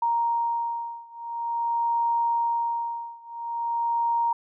sine beating tone pair, 934 / 934.47 Hz, A#5 / A#5, +3 / +4 cents, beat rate 0.47 Hz, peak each -26 / -27 dBFS, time 0.02-4.33 s, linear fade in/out 5 ms, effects none

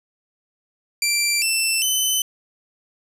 15% pulse tone with pitch steps, 2353 / 2672 / 3034 Hz, D7 / E7 / F#7, +3 / +23 / +43 cents, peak -11 dBFS, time 1.02-2.22 s, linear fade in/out 2 ms, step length 400 ms, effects none

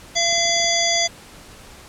harmonic tone, 681 Hz, F5, 44 cents flat, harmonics 1 / 3 / 5 / 7 / 9 / 10, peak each -23 / -24 / -23 / -23 / -23 / -27 dBFS, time 0.15-1.08 s, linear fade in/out 20 ms
clicks, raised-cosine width 2 ms, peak -28 dBFS, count 7, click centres 0.327 / 0.381 / 0.454 / 0.494 / 0.566 / 0.601 / 0.644 s
effects pink hiss -43 dBFS RMS until 1.88 s + low-pass 11000 Hz 12 dB/octave

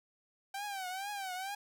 sawtooth tone with vibrato, 776 Hz, G5, 18 cents flat, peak -34 dBFS, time 0.54-1.55 s, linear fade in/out 5 ms, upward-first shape triangle, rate 2.2 Hz, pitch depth 130 cents each way, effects none

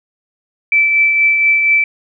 sine tone with tremolo, 2322 Hz, D7, 20 cents flat, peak -7 dBFS, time 0.72-1.84 s, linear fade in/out 2 ms, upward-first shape triangle, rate 4.2 Hz, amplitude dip 40%, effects none

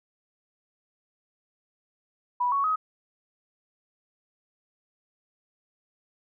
sine tone with pitch steps, 981 / 1113.9 / 1264.9 Hz, B5 / C#6 / D#6, -12 / +8 / +28 cents, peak -22 dBFS, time 2.4-2.76 s, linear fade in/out 10 ms, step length 120 ms, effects none

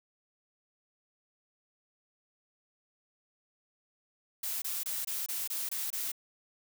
blue noise bursts, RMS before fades -35 dBFS, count 8, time 4.43-6.118 s, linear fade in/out 5 ms, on 190 ms, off 24 ms, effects none

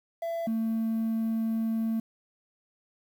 triangle tone pair in turn, 670 / 224.1 Hz, E5 / A3, +28 / +32 cents, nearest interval octave + perfect fifth, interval 1896 cents, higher first, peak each -27 / -23 dBFS, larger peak second, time 0.22-0.47 / 0.47-2 s, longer second, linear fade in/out 5 ms, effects tanh soft clip ceiling -20 dBFS + 9-bit

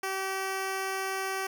10% pulse tone, 384.2 Hz, G4, 35 cents flat, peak -22 dBFS, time 0.03-1.47 s, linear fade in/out 5 ms, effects none

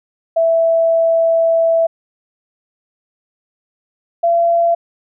sine tone pair in turn, 660 / 679.7 Hz, E5 / F5, +2 / -47 cents, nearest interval minor second, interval 51 cents, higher second, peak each -10 dBFS, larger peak neither, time 0.36-1.87 / 4.23-4.75 s, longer first, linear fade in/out 10 ms, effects none

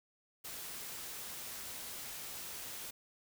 white noise, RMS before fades -45 dBFS, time 0.44-2.91 s, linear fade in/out 10 ms, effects none

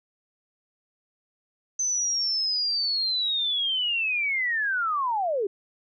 sine linear sweep, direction down, 6170 to 372.6 Hz, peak -23 dBFS, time 1.79-5.47 s, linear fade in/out 5 ms, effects none

